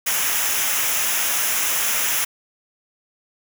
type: noise with comb filter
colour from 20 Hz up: white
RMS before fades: -21 dBFS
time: 0.06-2.25 s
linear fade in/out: 10 ms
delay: 0.23 ms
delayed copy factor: -0.65
effects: none

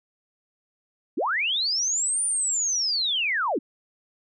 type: linear two-way sweep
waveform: sine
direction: up then down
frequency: 207.7 to 9400 to 207.7 Hz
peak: -22 dBFS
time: 1.17-3.59 s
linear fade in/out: 10 ms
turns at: 2.24 s
effects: none

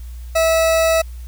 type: tone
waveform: 40% pulse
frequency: 651 Hz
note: E5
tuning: 22 cents flat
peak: -12 dBFS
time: 0.35-1.02 s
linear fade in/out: 10 ms
effects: added 60 Hz sine -29 dBFS peak until 1.27 s + white hiss -50 dBFS RMS until 1.27 s

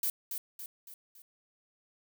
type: noise with echo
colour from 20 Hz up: violet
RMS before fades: -31 dBFS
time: 0.03-0.1 s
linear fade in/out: 2 ms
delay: 280 ms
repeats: 4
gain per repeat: -6 dB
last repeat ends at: 1.22 s
effects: none

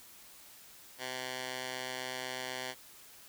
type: tone with band-pass filter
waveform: 10% pulse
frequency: 128 Hz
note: C3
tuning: 38 cents flat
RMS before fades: -40 dBFS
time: 0.98-2.75 s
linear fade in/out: 50 ms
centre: 3300 Hz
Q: 0.56
effects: white hiss -55 dBFS RMS until 3.28 s

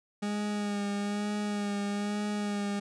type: tone with vibrato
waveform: 40% pulse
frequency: 205.3 Hz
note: G#3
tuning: 20 cents flat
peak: -29 dBFS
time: 0.22-2.8 s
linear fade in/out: 10 ms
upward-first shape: sine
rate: 1.1 Hz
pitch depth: 24 cents each way
effects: resampled to 22050 Hz

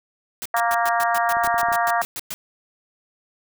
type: noise bursts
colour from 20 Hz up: white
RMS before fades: -30 dBFS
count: 14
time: 0.42-2.34 s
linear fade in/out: 0 ms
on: 35 ms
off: 110 ms
type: harmonic tone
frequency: 233.1 Hz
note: A#3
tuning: in tune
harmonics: 3 / 4 / 5 / 6 / 7 / 8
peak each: -21 / -25 / -25 / -29 / -28 / -29 dBFS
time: 0.54-2.02 s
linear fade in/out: 2 ms
type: clicks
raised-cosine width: 2 ms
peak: -25 dBFS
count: 7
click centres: 1.369 / 1.445 / 1.475 / 1.543 / 1.632 / 1.686 / 1.718 s
effects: none

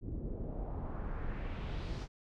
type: noise with low-pass filter sweep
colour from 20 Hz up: brown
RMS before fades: -39 dBFS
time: 0.01-2.08 s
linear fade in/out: 50 ms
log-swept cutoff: 280 to 5800 Hz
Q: 1.7
effects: none

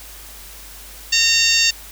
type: harmonic tone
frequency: 916 Hz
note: A#5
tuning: 31 cents flat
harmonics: 2 / 3 / 4 / 5 / 6 / 7 / 8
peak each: -24 / -18 / -22 / -18 / -22 / -23 / -23 dBFS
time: 1.12-1.71 s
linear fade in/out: 10 ms
effects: added 50 Hz sine -41 dBFS peak until 1.91 s + white hiss -39 dBFS RMS until 1.91 s

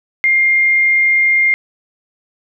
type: tone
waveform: sine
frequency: 2115 Hz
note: C7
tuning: 18 cents sharp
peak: -9 dBFS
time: 0.24-1.54 s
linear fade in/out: 0 ms
effects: none

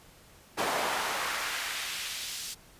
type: noise with high-pass filter sweep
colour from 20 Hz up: brown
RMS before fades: -33 dBFS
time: 0.57-2.55 s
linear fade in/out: 20 ms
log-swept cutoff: 570 to 5000 Hz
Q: 1
effects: pink hiss -56 dBFS RMS until 2.79 s + resampled to 32000 Hz

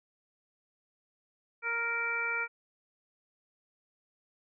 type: harmonic tone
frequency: 466.2 Hz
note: A#4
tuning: in tune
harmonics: 1 / 2 / 3 / 4 / 5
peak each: -43 / -42 / -33 / -41 / -33 dBFS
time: 1.62-2.48 s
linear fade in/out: 50 ms
effects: none

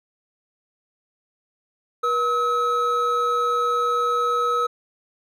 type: tone pair together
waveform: triangle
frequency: 481.3 / 1285 Hz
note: B4 / E6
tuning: -45 / -45 cents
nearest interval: octave + perfect fourth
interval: 1700 cents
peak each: -23 / -18 dBFS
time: 2.03-4.67 s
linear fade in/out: 10 ms
effects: none

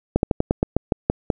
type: slowing click train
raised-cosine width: 2 ms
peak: -3 dBFS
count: 10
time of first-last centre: 0.16-1.302 s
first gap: 71 ms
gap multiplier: 1.14
effects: none

